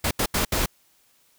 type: noise bursts at uneven times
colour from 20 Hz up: pink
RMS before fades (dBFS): -23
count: 4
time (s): 0.04-0.11 / 0.19-0.26 / 0.34-0.45 / 0.52-0.66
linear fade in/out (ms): 5
effects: white hiss -62 dBFS RMS until 1.38 s